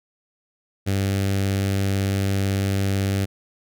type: tone with notch filter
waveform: sawtooth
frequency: 98 Hz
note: G2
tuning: in tune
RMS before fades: -22 dBFS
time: 0.86-3.26 s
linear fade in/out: 20 ms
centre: 1000 Hz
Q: 1.2
effects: none